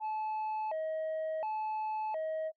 sine tone with vibrato, 740 Hz, F#5, in tune, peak -30 dBFS, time 0-2.52 s, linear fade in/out 50 ms, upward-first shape square, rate 0.7 Hz, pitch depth 270 cents each way, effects noise-tail reverb RT60 0.1 s tail -24 dB re dry + tanh soft clip ceiling -32 dBFS

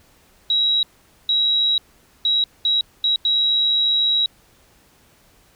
sine tone bursts at uneven times, 3862 Hz, B7, 39 cents flat, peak -15 dBFS, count 6, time 0.5-0.83 / 1.29-1.78 / 2.25-2.44 / 2.65-2.81 / 3.04-3.16 / 3.25-4.26 s, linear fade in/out 2 ms, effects pink hiss -55 dBFS RMS until 5.55 s

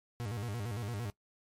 40% pulse tone with vibrato, 110 Hz, A2, in tune, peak -35 dBFS, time 0.2-1.1 s, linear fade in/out 0 ms, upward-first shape square, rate 8.8 Hz, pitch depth 150 cents each way, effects noise-tail reverb RT60 0.1 s tail -20 dB re dry + MP3 64 kbps

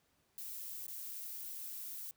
violet noise with dropouts, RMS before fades -45 dBFS, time 0.38-2.11 s, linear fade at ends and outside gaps 0 ms, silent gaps 0.866-0.881 s, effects pink hiss -75 dBFS RMS until 2.16 s + high-pass 60 Hz 12 dB/octave

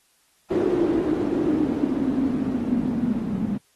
blue noise with low-pass filter sweep, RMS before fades -23 dBFS, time 0.5-3.58 s, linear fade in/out 10 ms, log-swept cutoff 360 to 210 Hz, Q 7.9, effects white hiss -63 dBFS RMS until 3.75 s + AAC 32 kbps

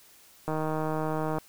click train, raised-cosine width 1 ms, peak -17 dBFS, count 142, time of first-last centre 0.48-1.384 s, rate 156 Hz, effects white hiss -56 dBFS RMS until 1.48 s

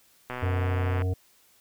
click train, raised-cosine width 0.5 ms, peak -19 dBFS, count 91, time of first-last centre 0.3-1.02 s, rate 125 Hz
harmonic tone, 92.2 Hz, F#2, 6 cents flat, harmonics 1 / 3 / 5 / 7 / 8, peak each -24 / -38 / -36 / -45 / -46 dBFS, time 0.42-1.14 s, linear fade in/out 10 ms
effects white hiss -61 dBFS RMS until 1.6 s

